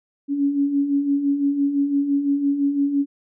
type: beating tone pair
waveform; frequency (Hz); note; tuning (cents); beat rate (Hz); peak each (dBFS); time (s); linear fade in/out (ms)
sine; 277.2 / 283.1; C#4 / C#4; 0 / +37; 5.9; -26 / -18; 0.28-3.06; 50
effects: none